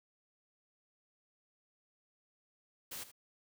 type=noise with echo; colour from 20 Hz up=white; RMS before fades=-44 dBFS; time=2.91-3.04 s; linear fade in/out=10 ms; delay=77 ms; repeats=1; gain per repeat=-13 dB; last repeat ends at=3.117 s; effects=none